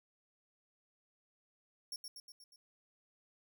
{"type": "tone with echo", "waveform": "sawtooth", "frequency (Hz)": 5490, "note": "F8", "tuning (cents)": -31, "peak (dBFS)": -38, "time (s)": [1.92, 1.96], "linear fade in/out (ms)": 2, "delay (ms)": 120, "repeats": 5, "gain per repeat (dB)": -4, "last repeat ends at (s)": 2.56, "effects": []}